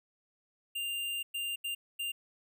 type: tone bursts at uneven times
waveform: square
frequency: 2794 Hz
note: F7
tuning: in tune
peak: -34 dBFS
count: 4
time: 0.75-1.23 / 1.34-1.56 / 1.64-1.75 / 1.99-2.12 s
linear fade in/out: 10 ms
effects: none